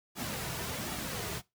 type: noise with flanger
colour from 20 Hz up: pink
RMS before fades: -37 dBFS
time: 0.15-1.42 s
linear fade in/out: 50 ms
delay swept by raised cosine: 1.9 to 3.8 ms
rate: 1.3 Hz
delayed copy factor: -0.5
effects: noise-tail reverb RT60 0.2 s tail -19 dB re dry + high-pass 60 Hz 12 dB/octave